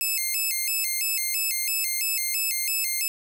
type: tone with vibrato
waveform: 5% pulse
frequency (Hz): 2349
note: D7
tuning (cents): 0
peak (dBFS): -15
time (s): 0.01-3.08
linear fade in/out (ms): 0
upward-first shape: square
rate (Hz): 3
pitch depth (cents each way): 180
effects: none